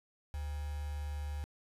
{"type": "tone with quantisation", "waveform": "sine", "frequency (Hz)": 73.42, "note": "D2", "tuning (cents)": 0, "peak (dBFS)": -36, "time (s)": [0.34, 1.44], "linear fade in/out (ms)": 0, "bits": 8, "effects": ["resampled to 32000 Hz"]}